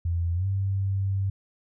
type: tone with pitch glide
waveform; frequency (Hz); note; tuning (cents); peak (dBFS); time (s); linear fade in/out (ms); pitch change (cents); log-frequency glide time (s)
sine; 85.3 to 97.42; F2 to G2; -40 to -10; -23; 0.05-1.3; 5; +230; 0.34-0.46
effects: none